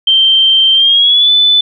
sine tone with pitch glide, 3136 to 3500 Hz, G7 to A7, 0 to -10 cents, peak -5 dBFS, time 0.07-1.61 s, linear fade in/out 5 ms, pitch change +190 cents, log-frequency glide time 0.74-1.31 s, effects none

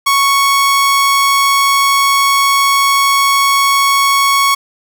sawtooth tone, 1108.7 Hz, C#6, in tune, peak -5 dBFS, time 0.06-4.55 s, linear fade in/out 10 ms, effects none

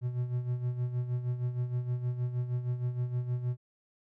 triangle tone with tremolo, 123.47 Hz, B2, in tune, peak -25 dBFS, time 0.01-3.57 s, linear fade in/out 50 ms, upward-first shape sine, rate 6.4 Hz, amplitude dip 65%, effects none

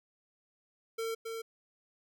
square tone with echo, 452.7 Hz, A4, 49 cents sharp, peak -34 dBFS, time 0.98-1.15 s, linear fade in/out 10 ms, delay 270 ms, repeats 1, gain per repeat -4 dB, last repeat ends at 1.42 s, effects none

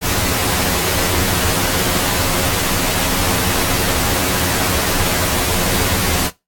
pink noise with comb filter, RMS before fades -17 dBFS, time 0.01-6.31 s, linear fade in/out 50 ms, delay 11 ms, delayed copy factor +1, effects noise-tail reverb RT60 0.2 s tail -19 dB re dry + AAC 64 kbps

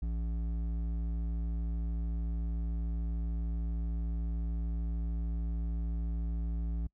sine tone with hard clipping, 56.7 Hz, A#1, 47 cents flat, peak -33 dBFS, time 0.02-6.87 s, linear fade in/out 5 ms, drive 9 dB, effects noise-tail reverb RT60 0.1 s tail -26 dB re dry

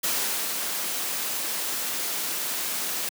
white noise with ADSR envelope, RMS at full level -25 dBFS, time 0.03-3.09 s, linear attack 13 ms, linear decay 430 ms, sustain -4 dB, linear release 4 ms, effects high-pass 200 Hz 12 dB/octave

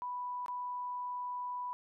sine tone with dropouts, 987.8 Hz, B5, in tune, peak -36 dBFS, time 0.02-1.73 s, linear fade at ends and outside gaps 0 ms, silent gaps 0.461-0.482 s, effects none

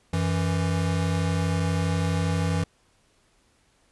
square tone pair together, 92.48 / 164.9 Hz, F#2 / E3, 0 / +1 cents, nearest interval minor seventh, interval 1001 cents, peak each -26 dBFS, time 0.13-2.64 s, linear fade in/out 5 ms, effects pink hiss -64 dBFS RMS until 3.91 s + resampled to 24000 Hz

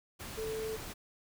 sine tone in noise, 440 Hz, A4, in tune, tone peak -35 dBFS, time 0.37-0.77 s, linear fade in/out 20 ms, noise pink, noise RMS -44 dBFS, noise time 0.19-0.94 s, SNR +6 dB, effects none

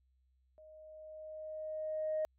sine tone with level ramp, 622.3 Hz, D#5, in tune, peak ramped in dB -55 to -30 dBFS, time 0.58-2.25 s, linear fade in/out 0 ms, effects tanh soft clip ceiling -28 dBFS + added 64 Hz sine -70 dBFS peak until 2.38 s

